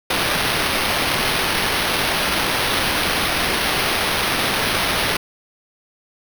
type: noise with sample-and-hold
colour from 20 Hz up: violet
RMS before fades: -20 dBFS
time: 0.1-5.17 s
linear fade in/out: 5 ms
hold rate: 7350 Hz
effects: none